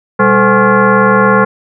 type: tone with frequency modulation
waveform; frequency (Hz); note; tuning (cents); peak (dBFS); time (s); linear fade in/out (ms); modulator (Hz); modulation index
sine; 439.6; A4; -2; -5; 0.19-1.45; 10; 319; 3.5
effects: none